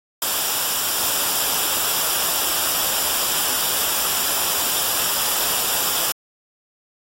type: noise with comb filter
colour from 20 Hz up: white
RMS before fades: -21 dBFS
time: 0.22-6.12 s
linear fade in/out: 2 ms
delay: 0.47 ms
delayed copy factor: -0.55
effects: AAC 48 kbps